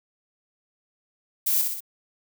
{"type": "noise with echo", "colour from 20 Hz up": "violet", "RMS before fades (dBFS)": -23, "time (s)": [1.46, 1.62], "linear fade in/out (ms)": 10, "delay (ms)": 62, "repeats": 3, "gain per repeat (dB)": -4, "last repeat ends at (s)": 1.806, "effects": []}